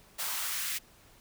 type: noise with high-pass filter sweep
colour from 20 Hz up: white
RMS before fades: -34 dBFS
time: 0.18-0.79 s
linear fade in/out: 20 ms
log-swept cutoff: 760 to 2000 Hz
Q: 1.4
effects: pink hiss -59 dBFS RMS until 1.2 s